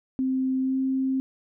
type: tone with pitch glide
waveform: sine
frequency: 261.4 to 264.4 Hz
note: C4 to C4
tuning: -1 to +18 cents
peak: -22 dBFS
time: 0.19-1.2 s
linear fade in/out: 0 ms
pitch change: +19 cents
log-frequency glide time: 0.6-0.77 s
effects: none